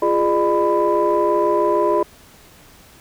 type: tone cluster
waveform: sine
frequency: 347.2 / 413.5 / 603 / 997 Hz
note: F4 / G#4 / D5 / B5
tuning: -10 / -8 / +46 / +16 cents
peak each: -19 dBFS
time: 0.02-2.03 s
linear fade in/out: 5 ms
effects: tanh soft clip ceiling -7 dBFS + pink hiss -47 dBFS RMS until 3 s